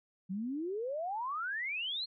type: exponential sweep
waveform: sine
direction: up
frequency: 179.6 to 4311 Hz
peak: -34 dBFS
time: 0.29-2.06 s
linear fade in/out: 20 ms
effects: none